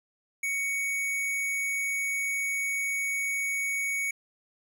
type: tone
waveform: square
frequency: 2233 Hz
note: C#7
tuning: 12 cents sharp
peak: -28 dBFS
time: 0.43-4.11 s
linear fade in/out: 5 ms
effects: 10-bit